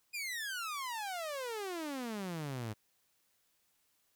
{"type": "exponential sweep", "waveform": "sawtooth", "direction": "down", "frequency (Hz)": [2489, 103.5], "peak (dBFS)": -34, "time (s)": [0.13, 2.74], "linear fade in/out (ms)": 20, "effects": ["white hiss -75 dBFS RMS until 4.15 s"]}